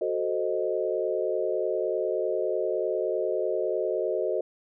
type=chord; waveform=sine; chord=F# diminished seventh; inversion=none; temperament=equal; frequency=370 / 440 / 523.3 / 622.3 Hz; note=F#4 / A4 / C5 / Eb5; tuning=0 / 0 / 0 / 0 cents; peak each=-30 / -30 / -31 / -30 dBFS; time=0.01-4.41 s; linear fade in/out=5 ms; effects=none